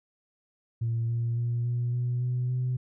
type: tone with pitch steps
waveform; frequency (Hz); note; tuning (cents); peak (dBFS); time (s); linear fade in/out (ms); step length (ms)
sine; 115.4 / 117.15 / 118.92 / 120.72 / 122.54 / 124.4 / 126.28; A#2 / A#2 / A#2 / B2 / B2 / B2 / B2; -17 / +9 / +35 / -39 / -13 / +13 / +39; -24; 0.81-2.77; 10; 280
effects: tanh soft clip ceiling -22 dBFS